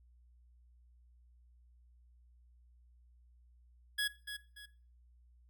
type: tone with echo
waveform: 25% pulse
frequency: 1674 Hz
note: G#6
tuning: 13 cents sharp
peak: -28 dBFS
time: 3.98-4.08 s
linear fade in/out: 10 ms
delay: 290 ms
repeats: 2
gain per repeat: -9 dB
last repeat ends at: 4.66 s
effects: noise-tail reverb RT60 0.4 s tail -17 dB re dry + added 60 Hz sine -61 dBFS peak until 5.49 s